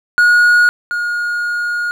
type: tone pair in turn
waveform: triangle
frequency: 1446 / 1433.5 Hz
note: F#6 / F6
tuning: -40 / +45 cents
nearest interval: unison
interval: 15 cents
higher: first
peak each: -5 / -14 dBFS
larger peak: first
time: 0.18-0.69 / 0.91-1.91 s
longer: second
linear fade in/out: 0 ms
effects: none